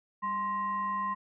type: tone with frequency modulation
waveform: sine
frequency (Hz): 1046.5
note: C6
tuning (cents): 0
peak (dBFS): -29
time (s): 0.22-1.15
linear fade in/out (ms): 20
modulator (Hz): 849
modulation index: 0.46
effects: none